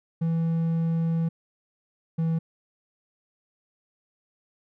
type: tone pair in turn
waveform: triangle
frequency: 164.81 / 163.29 Hz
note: E3 / E3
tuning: 0 / -16 cents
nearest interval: unison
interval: 16 cents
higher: first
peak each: -20 dBFS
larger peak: neither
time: 0.21-1.29 / 2.18-2.39 s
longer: first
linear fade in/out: 10 ms
effects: none